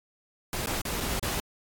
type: noise with dropouts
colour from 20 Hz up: pink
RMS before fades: -31 dBFS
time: 0.53-1.4 s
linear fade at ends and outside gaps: 0 ms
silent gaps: 0.659-0.671 / 0.815-0.853 / 1.003-1.007 / 1.194-1.228 s
effects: AAC 64 kbps